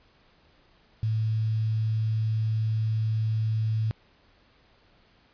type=tone with quantisation; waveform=sine; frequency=110 Hz; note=A2; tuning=in tune; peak=-23 dBFS; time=1.03-3.91 s; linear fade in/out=0 ms; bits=8; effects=pink hiss -61 dBFS RMS until 5.33 s + resampled to 11025 Hz